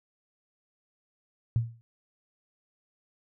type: tone with exponential decay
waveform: sine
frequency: 115.6 Hz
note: A#2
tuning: 14 cents flat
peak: -19 dBFS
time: 1.56-1.81 s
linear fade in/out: 0 ms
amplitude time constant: 53 ms
effects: none